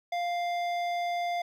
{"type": "tone with hard clipping", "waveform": "sine", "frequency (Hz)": 698.5, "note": "F5", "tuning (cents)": 0, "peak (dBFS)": -30, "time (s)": [0.12, 1.42], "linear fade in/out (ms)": 5, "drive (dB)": 12, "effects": []}